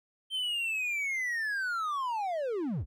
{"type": "linear sweep", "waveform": "triangle", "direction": "down", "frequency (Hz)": [3136, 41.48], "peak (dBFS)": -28, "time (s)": [0.3, 2.86], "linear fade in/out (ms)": 50, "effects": []}